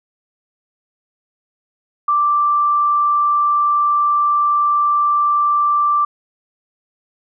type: tone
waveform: sine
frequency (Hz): 1174.7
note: D6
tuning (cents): 0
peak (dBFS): -12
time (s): 2.08-6.05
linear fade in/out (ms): 5
effects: none